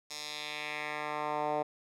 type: tone with band-pass filter sweep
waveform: 10% pulse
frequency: 150 Hz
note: D3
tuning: 37 cents sharp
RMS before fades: -36 dBFS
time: 0.1-1.63 s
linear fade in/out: 10 ms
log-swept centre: 5600 to 660 Hz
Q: 1.7
effects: none